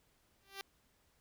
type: tone with exponential growth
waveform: 5% pulse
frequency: 392 Hz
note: G4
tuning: in tune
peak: -28 dBFS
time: 0.41-0.61 s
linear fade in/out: 0 ms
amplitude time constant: 43 ms
effects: pink hiss -73 dBFS RMS until 1.2 s